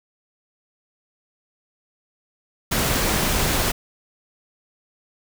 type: noise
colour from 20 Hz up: pink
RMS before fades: -21 dBFS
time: 2.71-3.72 s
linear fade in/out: 10 ms
effects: none